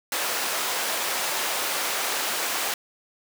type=high-pass noise; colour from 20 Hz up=pink; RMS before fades=-27 dBFS; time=0.12-2.74 s; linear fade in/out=2 ms; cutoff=630 Hz; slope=12 dB/octave; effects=none